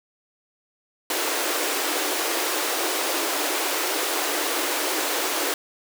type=high-pass noise; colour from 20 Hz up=pink; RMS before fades=-25 dBFS; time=1.1-5.54 s; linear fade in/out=2 ms; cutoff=290 Hz; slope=96 dB/octave; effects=none